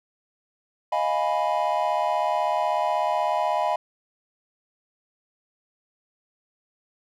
triangle chord, F half-diminished seventh, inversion third, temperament equal, 622.3 / 698.5 / 830.6 / 987.8 Hz, Eb5 / F5 / Ab5 / Cb6, 0 / 0 / 0 / 0 cents, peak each -25 dBFS, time 0.92-3.76 s, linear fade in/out 5 ms, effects none

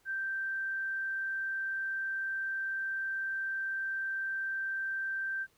sine tone, 1566 Hz, G6, 2 cents flat, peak -32 dBFS, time 0.05-5.47 s, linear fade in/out 50 ms, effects pink hiss -69 dBFS RMS until 5.57 s

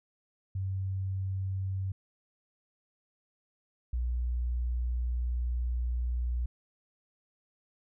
sine tone pair in turn, 95.5 / 60.53 Hz, G2 / B1, -45 / -34 cents, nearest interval minor sixth, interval 789 cents, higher first, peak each -30 / -28 dBFS, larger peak second, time 0.55-1.92 / 3.93-6.46 s, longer second, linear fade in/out 5 ms, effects none

